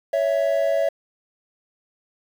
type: tone pair together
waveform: triangle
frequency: 558.5 / 659.3 Hz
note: C#5 / E5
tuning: +13 / 0 cents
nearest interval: minor third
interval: 287 cents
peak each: -19 dBFS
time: 0.13-0.89 s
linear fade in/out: 5 ms
effects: 8-bit